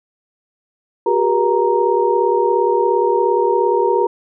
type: tone cluster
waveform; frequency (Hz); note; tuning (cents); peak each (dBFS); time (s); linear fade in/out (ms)
sine; 370.1 / 407.3 / 478.7 / 933; F#4 / G#4 / A#4 / A#5; 0 / -34 / +46 / +1; -18; 1.06-4.07; 5
effects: none